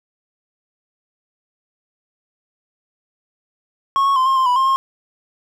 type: tone with pitch steps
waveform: triangle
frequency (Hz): 1095 / 1103 / 1037 / 1068 / 1047 / 986 / 1061 / 1071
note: C#6 / C#6 / C6 / C6 / C6 / B5 / C6 / C6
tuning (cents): -22 / -9 / -16 / +35 / +1 / -3 / +24 / +40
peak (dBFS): -11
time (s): 3.96-4.76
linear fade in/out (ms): 0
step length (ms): 100
effects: none